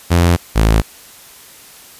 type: tone pair in turn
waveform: sawtooth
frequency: 86.3 / 54.37 Hz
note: F2 / A1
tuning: -20 / -20 cents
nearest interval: minor sixth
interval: 800 cents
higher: first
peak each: -5 dBFS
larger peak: neither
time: 0.1-0.37 / 0.55-0.82 s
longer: neither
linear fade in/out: 20 ms
effects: white hiss -40 dBFS RMS until 1.99 s + resampled to 32000 Hz